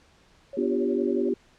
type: tone with tremolo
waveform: sine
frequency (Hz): 554.4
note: C#5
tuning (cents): 0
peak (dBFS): -33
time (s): 0.53-1.29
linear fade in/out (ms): 2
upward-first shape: sine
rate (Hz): 11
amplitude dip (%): 90
type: chord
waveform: sine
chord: G dominant seventh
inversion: first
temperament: equal with one note detuned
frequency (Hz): 246.9 / 293.7 / 349.2 / 394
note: B3 / D4 / F4 / G4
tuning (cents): 0 / 0 / 0 / +9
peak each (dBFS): -28 / -31 / -28 / -26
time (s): 0.57-1.34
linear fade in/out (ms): 5
effects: pink hiss -59 dBFS RMS until 1.58 s + low-pass 6000 Hz 12 dB/octave